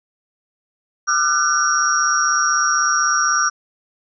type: tone cluster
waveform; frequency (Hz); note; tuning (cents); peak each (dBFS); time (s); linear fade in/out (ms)
sine; 1198 / 1362 / 1498 / 5670; D6 / F6 / F#6 / F8; +34 / -44 / +21 / +25; -20; 1.07-3.5; 20
effects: none